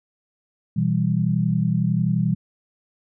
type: chord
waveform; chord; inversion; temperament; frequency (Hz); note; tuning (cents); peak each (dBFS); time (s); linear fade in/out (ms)
sine; E minor; second; equal; 123.47 / 164.81 / 196; B2 / E3 / G3; 0 / 0 / 0; -23 / -21 / -23; 0.76-2.35; 10
effects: none